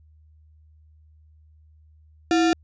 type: tone with sample-and-hold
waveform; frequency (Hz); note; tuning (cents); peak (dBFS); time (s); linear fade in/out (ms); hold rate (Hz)
sine; 329.6; E4; 0; -16; 2.31-2.53; 0; 1050
effects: added 77 Hz sine -51 dBFS peak until 2.63 s + resampled to 16000 Hz